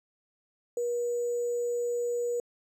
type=tone with sample-and-hold; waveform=sine; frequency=480 Hz; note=B4; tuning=49 cents flat; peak=-27 dBFS; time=0.77-2.4 s; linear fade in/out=2 ms; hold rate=7350 Hz; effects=low-pass 12000 Hz 12 dB/octave